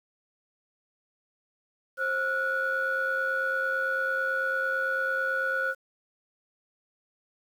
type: tone cluster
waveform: sine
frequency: 530 / 1372 / 1461 Hz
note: C5 / F6 / F#6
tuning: +22 / -31 / -22 cents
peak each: -31 / -33 / -26 dBFS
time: 1.97-5.75 s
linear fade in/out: 50 ms
effects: tanh soft clip ceiling -19 dBFS + 9-bit